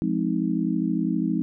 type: chord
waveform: sine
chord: F minor seventh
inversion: none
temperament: just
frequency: 174.61 / 209.5 / 261.9 / 314.3 Hz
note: F3 / Ab3 / C4 / Eb4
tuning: 0 / +15 / +2 / +18 cents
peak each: -27 dBFS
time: 0.02-1.42 s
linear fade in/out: 0 ms
effects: none